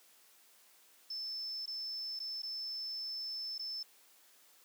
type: tone with dropouts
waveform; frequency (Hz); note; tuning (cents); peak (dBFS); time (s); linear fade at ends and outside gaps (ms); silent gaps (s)
sine; 5274; E8; 0; -38; 1.1-3.83; 5; 1.659-1.676 / 2.192-2.2 / 2.421-2.431 / 3.581-3.593
effects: white hiss -64 dBFS RMS until 4.64 s + high-pass 300 Hz 12 dB/octave